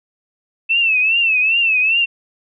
sine tone with vibrato, 2637 Hz, E7, in tune, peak -12 dBFS, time 0.69-2.06 s, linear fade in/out 20 ms, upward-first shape triangle, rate 2.5 Hz, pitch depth 120 cents each way, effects none

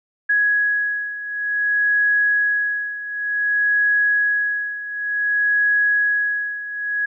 sine beating tone pair, 1669 / 1669.55 Hz, G#6 / G#6, +8 / +9 cents, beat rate 0.55 Hz, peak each -22 / -18 dBFS, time 0.29-7.06 s, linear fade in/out 10 ms, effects none

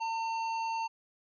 triangle tone with tanh clipping, 905 Hz, A5, 48 cents sharp, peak -33 dBFS, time 0-0.88 s, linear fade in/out 20 ms, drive 17 dB, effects resampled to 16000 Hz

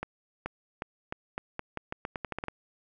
accelerating click train, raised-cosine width 0.5 ms, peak -18 dBFS, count 15, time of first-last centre 0.03-2.483 s, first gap 430 ms, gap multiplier 0.84, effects none

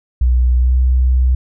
sine tone with pitch glide, 61.74 to 63.4 Hz, B1 to B1, 0 to +46 cents, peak -9 dBFS, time 0.21-1.35 s, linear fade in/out 5 ms, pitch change +46 cents, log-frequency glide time 0.58-0.74 s, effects none

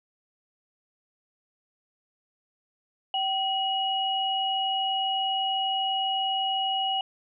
sine tone pair together, 770 / 2903 Hz, G5 / F#7, -31 / -34 cents, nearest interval octave + major seventh, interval 2297 cents, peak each -27 dBFS, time 3.14-7.01 s, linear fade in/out 2 ms, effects none

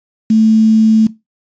sine tone with quantisation, 220 Hz, A3, in tune, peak -6 dBFS, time 0.3-1.07 s, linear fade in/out 5 ms, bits 5, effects noise-tail reverb RT60 0.2 s tail -17 dB re dry + resampled to 16000 Hz

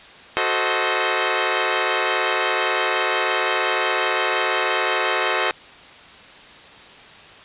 10% pulse chord, F# diminished seventh, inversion none, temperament equal with one note detuned, 370 / 440 / 523.3 / 629.1 Hz, F#4 / A4 / C5 / Eb5, 0 / 0 / 0 / +19 cents, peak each -16 dBFS, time 0.37-5.51 s, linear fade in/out 0 ms, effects white hiss -43 dBFS RMS until 7.44 s + resampled to 8000 Hz

